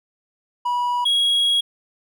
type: tone pair in turn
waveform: triangle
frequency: 974 / 3310 Hz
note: B5 / G#7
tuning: -24 / -6 cents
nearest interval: octave + major sixth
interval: 2118 cents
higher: second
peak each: -17 / -14 dBFS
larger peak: second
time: 0.65-1.05 / 1.05-1.61 s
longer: second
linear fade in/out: 10 ms
effects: none

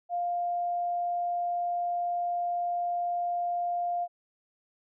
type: tone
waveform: sine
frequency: 701 Hz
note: F5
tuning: 6 cents sharp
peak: -27 dBFS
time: 0.09-4.08 s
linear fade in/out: 50 ms
effects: none

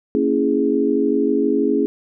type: chord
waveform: sine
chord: A# half-diminished seventh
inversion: none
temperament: equal with one note detuned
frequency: 230 / 277.2 / 329.6 / 415.3 Hz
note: A#3 / C#4 / E4 / G#4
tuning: -23 / 0 / 0 / 0 cents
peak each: -23 / -19 / -22 / -19 dBFS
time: 0.15-1.86 s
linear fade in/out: 0 ms
effects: none

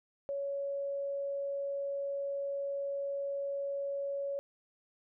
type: tone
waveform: sine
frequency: 559 Hz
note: C#5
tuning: 14 cents sharp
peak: -33 dBFS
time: 0.29-4.39 s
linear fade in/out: 0 ms
effects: none

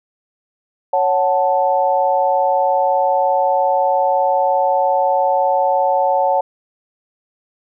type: chord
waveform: sine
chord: F# minor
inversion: second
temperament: equal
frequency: 554.4 / 740 / 880 Hz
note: C#5 / F#5 / A5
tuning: 0 / 0 / 0 cents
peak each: -17 dBFS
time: 0.93-6.41 s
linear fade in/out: 5 ms
effects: none

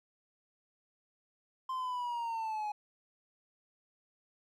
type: linear sweep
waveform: triangle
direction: down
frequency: 1046.5 to 830.6 Hz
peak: -32 dBFS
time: 1.69-2.72 s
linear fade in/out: 5 ms
effects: none

